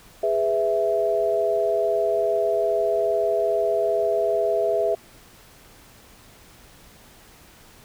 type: chord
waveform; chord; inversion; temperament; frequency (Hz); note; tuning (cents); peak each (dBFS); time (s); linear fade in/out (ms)
sine; E major; first; just; 412 / 494.4 / 659.3; G#4 / B4 / E5; -14 / +2 / 0; -24 / -27 / -21; 0.23-4.95; 5
effects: pink hiss -50 dBFS RMS until 7.84 s